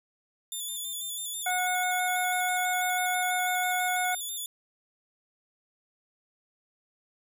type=tone with vibrato; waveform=5% pulse; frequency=3520 Hz; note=A7; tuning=in tune; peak=-26 dBFS; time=0.52-4.46 s; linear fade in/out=2 ms; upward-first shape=square; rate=6.1 Hz; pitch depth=39 cents each way
type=harmonic tone; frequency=730 Hz; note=F#5; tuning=24 cents flat; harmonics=1 / 2 / 3; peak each=-28 / -31 / -33 dBFS; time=1.46-4.15 s; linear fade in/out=5 ms
effects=none